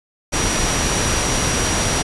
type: tone in noise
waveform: sine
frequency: 5780 Hz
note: F#8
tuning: 41 cents flat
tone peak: -25 dBFS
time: 0.32-2.03 s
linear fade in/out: 20 ms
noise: pink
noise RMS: -19 dBFS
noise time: 0.32-2.03 s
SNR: -9 dB
effects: resampled to 24000 Hz